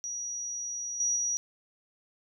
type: tone with level steps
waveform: sine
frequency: 5790 Hz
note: F#8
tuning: 38 cents flat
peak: -33 / -25 / -27 dBFS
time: 0.04-1.37 s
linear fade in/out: 0 ms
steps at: 1 / 1.16 s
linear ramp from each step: 2 ms
effects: none

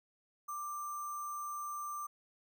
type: tone with sample-and-hold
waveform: sine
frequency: 1180 Hz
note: D6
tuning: 8 cents sharp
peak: -38 dBFS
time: 0.48-2.07 s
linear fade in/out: 10 ms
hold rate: 7350 Hz
effects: none

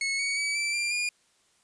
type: tone with pitch steps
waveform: sawtooth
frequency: 2193 / 2238 / 2283 / 2330 / 2378 / 2426 Hz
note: C#7 / C#7 / D7 / D7 / D7 / D#7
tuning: -19 / +16 / -50 / -14 / +21 / -44 cents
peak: -23 dBFS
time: 0.01-1.09 s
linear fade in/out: 2 ms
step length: 180 ms
effects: white hiss -66 dBFS RMS until 1.63 s + resampled to 22050 Hz

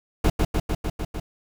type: noise with echo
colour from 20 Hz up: brown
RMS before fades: -18 dBFS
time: 0.24-0.3 s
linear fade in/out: 5 ms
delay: 150 ms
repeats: 6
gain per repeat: -2 dB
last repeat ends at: 1.2 s
effects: none

